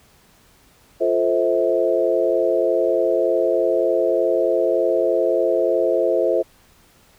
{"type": "chord", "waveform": "sine", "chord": "F major seventh", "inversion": "none", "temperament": "equal with one note detuned", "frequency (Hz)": [349.2, 440, 523.3, 645.3], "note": ["F4", "A4", "C5", "E5"], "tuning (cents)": [0, 0, 0, -37], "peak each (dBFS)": [-22, -22, -20, -21], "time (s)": [1, 6.43], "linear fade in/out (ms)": 20, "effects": ["pink hiss -54 dBFS RMS until 7.18 s"]}